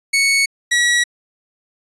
sawtooth tone pair in turn, 2217 / 1924.2 Hz, C#7 / B6, 0 / -46 cents, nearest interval major second, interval 246 cents, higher first, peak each -9 dBFS, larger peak neither, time 0.13-0.46 / 0.71-1.04 s, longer neither, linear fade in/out 10 ms, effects resampled to 24000 Hz

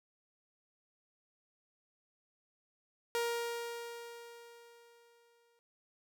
sawtooth tone with exponential decay, 470 Hz, A#4, 14 cents sharp, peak -27 dBFS, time 3.15-5.59 s, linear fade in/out 0 ms, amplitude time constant 530 ms, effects none

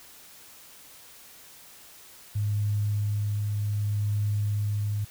sine tone with tremolo, 103.83 Hz, G#2, in tune, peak -23 dBFS, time 2.35-5.05 s, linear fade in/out 10 ms, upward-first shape triangle, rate 0.66 Hz, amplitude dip 25%, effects white hiss -50 dBFS RMS until 5.1 s

